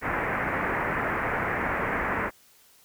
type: low-pass noise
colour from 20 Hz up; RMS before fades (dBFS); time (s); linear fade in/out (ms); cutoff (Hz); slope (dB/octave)
white; -28; 0.01-2.31; 50; 2100; 48
effects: white hiss -58 dBFS RMS until 2.84 s